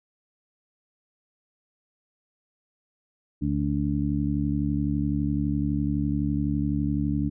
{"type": "harmonic tone", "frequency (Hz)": 71.9, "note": "D2", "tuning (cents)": -36, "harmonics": [1, 2, 3, 4], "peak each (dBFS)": [-30, -28, -29, -27], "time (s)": [3.41, 7.3], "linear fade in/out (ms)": 20, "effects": []}